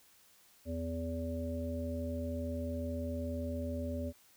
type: harmonic tone with a mistuned harmonic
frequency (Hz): 83.3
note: E2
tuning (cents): +19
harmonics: 1 / 3 / 5 / 7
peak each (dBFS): -38 / -39 / -49 / -41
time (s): 0.65-4.13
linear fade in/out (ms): 50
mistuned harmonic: 7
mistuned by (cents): -25
effects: white hiss -64 dBFS RMS until 4.36 s